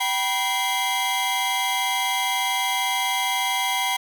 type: tone cluster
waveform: 45% pulse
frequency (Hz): 774 / 973 / 2075 / 3280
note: G5 / B5 / C7 / G#7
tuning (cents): -22 / -26 / -15 / -22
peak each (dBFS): -27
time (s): 0-3.97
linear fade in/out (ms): 10
effects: none